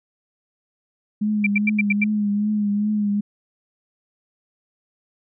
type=tone with vibrato; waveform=sine; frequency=207.9 Hz; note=G#3; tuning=2 cents sharp; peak=-18 dBFS; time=1.21-3.21 s; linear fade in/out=10 ms; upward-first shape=triangle; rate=2.5 Hz; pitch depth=48 cents each way
type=tone bursts; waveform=sine; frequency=2349 Hz; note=D7; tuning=in tune; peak=-16 dBFS; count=6; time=1.44-2.041 s; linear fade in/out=5 ms; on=26 ms; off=89 ms
effects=none